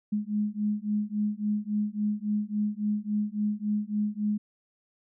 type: beating tone pair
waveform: sine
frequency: 207.7 / 211.3 Hz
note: G#3 / G#3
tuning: 0 / +30 cents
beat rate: 3.6 Hz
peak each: -29 dBFS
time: 0.12-4.38 s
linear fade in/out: 10 ms
effects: none